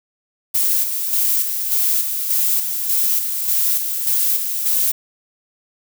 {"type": "noise with tremolo", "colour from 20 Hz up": "violet", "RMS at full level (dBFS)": -17, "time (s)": [0.54, 4.92], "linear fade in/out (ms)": 10, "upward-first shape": "square", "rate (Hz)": 1.7, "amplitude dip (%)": 45, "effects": []}